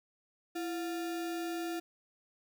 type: tone with sample-and-hold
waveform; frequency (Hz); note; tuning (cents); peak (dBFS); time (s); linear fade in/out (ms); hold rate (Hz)
sine; 335.2; E4; +29; -34; 0.55-1.8; 10; 1050
effects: none